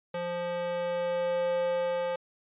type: tone with high-pass filter sweep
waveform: square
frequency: 174.61 Hz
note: F3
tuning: in tune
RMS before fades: -30 dBFS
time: 0.14-2.16 s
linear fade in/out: 5 ms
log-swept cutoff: 380 to 590 Hz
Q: 4.2
effects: resampled to 8000 Hz